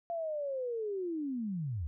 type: linear sweep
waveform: sine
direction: down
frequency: 690 to 69.3 Hz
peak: -33 dBFS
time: 0.1-1.87 s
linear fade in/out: 0 ms
effects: none